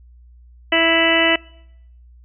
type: harmonic tone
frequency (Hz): 329.6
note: E4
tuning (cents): 0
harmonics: 1 / 2 / 3 / 4 / 5 / 6 / 7 / 8 / 9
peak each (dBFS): -21 / -19 / -27 / -27 / -27 / -18 / -28 / -22 / -20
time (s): 0.72-1.36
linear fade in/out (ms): 5
effects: noise-tail reverb RT60 0.8 s tail -25 dB re dry + added 60 Hz sine -43 dBFS peak until 2.24 s